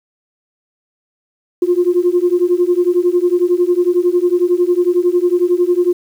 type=beating tone pair; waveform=sine; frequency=349.2 / 360.2 Hz; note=F4 / F#4; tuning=0 / -46 cents; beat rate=11 Hz; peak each=-13 dBFS; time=1.62-5.93 s; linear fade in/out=5 ms; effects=tanh soft clip ceiling -3 dBFS + 7-bit